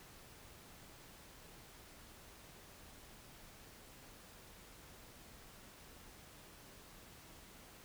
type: silence
effects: pink hiss -58 dBFS RMS until 7.84 s